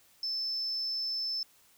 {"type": "tone", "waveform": "sine", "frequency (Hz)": 5274, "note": "E8", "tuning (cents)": 0, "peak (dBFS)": -30, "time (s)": [0.23, 1.43], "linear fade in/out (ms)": 2, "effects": ["tanh soft clip ceiling -26 dBFS", "white hiss -63 dBFS RMS until 1.77 s"]}